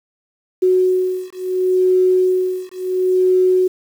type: beating tone pair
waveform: sine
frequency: 369 / 369.72 Hz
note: F#4 / F#4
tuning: -5 / -1 cents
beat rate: 0.72 Hz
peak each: -16 dBFS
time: 0.62-3.68 s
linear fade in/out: 10 ms
effects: 7-bit